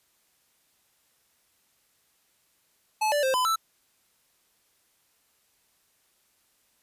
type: tone with pitch steps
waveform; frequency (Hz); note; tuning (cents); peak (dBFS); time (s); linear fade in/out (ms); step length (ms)
square; 862 / 585 / 526 / 1009 / 1323; A5 / D5 / C5 / B5 / E6; -36 / -7 / +9 / +37 / +6; -23; 3.01-3.56; 10; 110
effects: white hiss -68 dBFS RMS until 6.82 s + resampled to 32000 Hz